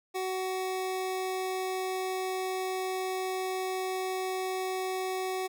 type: tone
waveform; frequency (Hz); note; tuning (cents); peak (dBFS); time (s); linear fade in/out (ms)
25% pulse; 374.5; F#4; +21; -27; 0.14-5.48; 20
effects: none